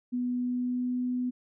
sine tone with pitch glide, 246.9 to 249.3 Hz, B3 to B3, 0 to +16 cents, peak -27 dBFS, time 0.12-1.31 s, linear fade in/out 20 ms, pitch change +16 cents, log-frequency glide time 0.35-1.01 s, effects none

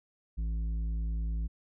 triangle tone with tanh clipping, 55 Hz, A1, in tune, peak -31 dBFS, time 0.37-1.48 s, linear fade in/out 20 ms, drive 12 dB, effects none

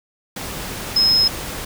sine tone in noise, 5140 Hz, E8, 45 cents flat, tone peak -12 dBFS, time 0.96-1.28 s, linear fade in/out 5 ms, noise pink, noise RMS -29 dBFS, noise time 0.36-1.65 s, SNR +14 dB, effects none

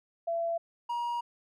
sine / triangle tone pair in turn, 673 / 951.8 Hz, E5 / A#5, +36 / +36 cents, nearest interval tritone, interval 600 cents, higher second, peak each -28 dBFS, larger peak neither, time 0.27-0.58 / 0.89-1.21 s, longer second, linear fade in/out 10 ms, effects none

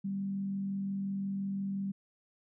sine tone with frequency modulation, 196 Hz, G3, in tune, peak -32 dBFS, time 0.04-1.92 s, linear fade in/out 10 ms, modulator 45.7 Hz, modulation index 0.25, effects none

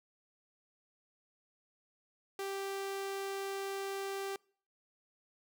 sawtooth tone, 392 Hz, G4, in tune, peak -33 dBFS, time 2.39-4.36 s, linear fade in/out 2 ms, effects noise-tail reverb RT60 0.5 s tail -26 dB re dry

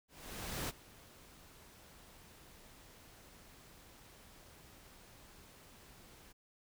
pink noise with ADSR envelope, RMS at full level -39 dBFS, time 0.08-6.33 s, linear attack 610 ms, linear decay 25 ms, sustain -20 dB, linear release 16 ms, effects none

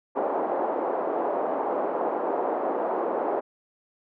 white band-pass noise, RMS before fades -27 dBFS, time 0.15-3.41 s, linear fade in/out 20 ms, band 320 to 840 Hz, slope 24 dB/octave, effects none

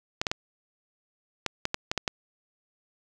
clicks, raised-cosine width 0.2 ms, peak -9 dBFS, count 9, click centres 0.215 / 0.268 / 0.315 / 1.463 / 1.654 / 1.744 / 1.915 / 1.977 / 2.078 s, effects none

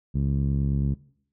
10% pulse tone with low-pass filter, 69.3 Hz, C#2, in tune, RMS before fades -24 dBFS, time 0.14-0.95 s, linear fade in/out 20 ms, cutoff 160 Hz, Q 1.5, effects noise-tail reverb RT60 0.6 s tail -20 dB re dry

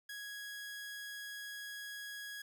sawtooth tone, 1661 Hz, G#6, in tune, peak -40 dBFS, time 0.09-2.42 s, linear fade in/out 5 ms, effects 12-bit

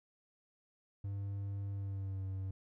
triangle tone with pitch glide, 99.5 to 95.61 Hz, G2 to G2, +26 to -43 cents, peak -35 dBFS, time 1.04-2.51 s, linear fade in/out 5 ms, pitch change -69 cents, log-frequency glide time 1.72-2.24 s, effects none

